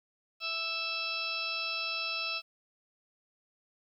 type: harmonic tone with a mistuned harmonic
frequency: 659.3 Hz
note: E5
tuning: in tune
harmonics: 1 / 2 / 4 / 5 / 6 / 7 / 8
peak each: -47 / -41 / -35 / -44 / -40 / -45 / -39 dBFS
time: 0.4-2.42 s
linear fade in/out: 50 ms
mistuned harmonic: 6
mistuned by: +15 cents
effects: 11-bit